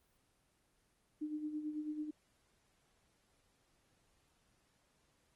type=tone with tremolo; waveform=sine; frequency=303.4 Hz; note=D#4; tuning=44 cents flat; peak=-36 dBFS; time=1.21-2.11 s; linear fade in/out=10 ms; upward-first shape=sine; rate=9.1 Hz; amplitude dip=60%; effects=pink hiss -75 dBFS RMS until 5.35 s + Opus 24 kbps